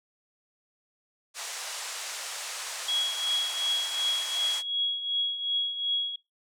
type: band-pass noise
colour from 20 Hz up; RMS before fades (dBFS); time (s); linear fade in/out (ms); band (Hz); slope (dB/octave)
white; -37; 1.34-4.63; 50; 580 to 8700; 24
type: tone with tremolo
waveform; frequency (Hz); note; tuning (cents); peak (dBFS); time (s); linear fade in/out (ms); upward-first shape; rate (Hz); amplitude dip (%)
sine; 3322; G#7; 0; -23; 2.88-6.16; 5; triangle; 2.7; 70
effects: noise-tail reverb RT60 0.2 s tail -21 dB re dry